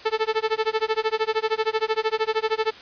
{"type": "tone with tremolo", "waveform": "sawtooth", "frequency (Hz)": 439.5, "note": "A4", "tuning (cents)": -2, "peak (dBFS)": -14, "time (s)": [0.05, 2.71], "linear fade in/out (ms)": 10, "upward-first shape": "sine", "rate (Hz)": 13, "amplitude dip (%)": 100, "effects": ["white hiss -43 dBFS RMS until 2.81 s", "resampled to 11025 Hz"]}